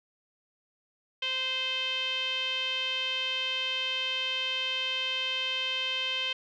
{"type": "tone with low-pass filter", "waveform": "5% pulse", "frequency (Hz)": 520, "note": "C5", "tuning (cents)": -11, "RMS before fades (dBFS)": -31, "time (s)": [1.22, 6.33], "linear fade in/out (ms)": 5, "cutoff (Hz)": 3000, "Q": 7.4, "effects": []}